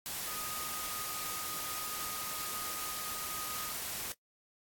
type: tone in noise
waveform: sine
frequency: 1244.5 Hz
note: D#6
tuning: in tune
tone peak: -44 dBFS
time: 0.27-3.72 s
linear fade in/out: 0 ms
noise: white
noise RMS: -39 dBFS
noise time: 0.06-4.12 s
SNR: -8 dB
effects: noise-tail reverb RT60 0.1 s tail -18 dB re dry + AAC 64 kbps